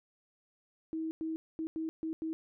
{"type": "tone bursts at uneven times", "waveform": "sine", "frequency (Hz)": 320.7, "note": "E4", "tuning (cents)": -48, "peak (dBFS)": -33, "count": 6, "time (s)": [[0.93, 1.11], [1.21, 1.36], [1.59, 1.67], [1.76, 1.89], [2.03, 2.13], [2.22, 2.33]], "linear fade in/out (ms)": 0, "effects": []}